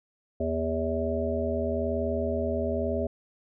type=harmonic tone; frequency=81 Hz; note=E2; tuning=30 cents flat; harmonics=1 / 3 / 5 / 7 / 8; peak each=-32 / -32 / -32 / -32 / -32 dBFS; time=0.4-3.07 s; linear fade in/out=5 ms; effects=none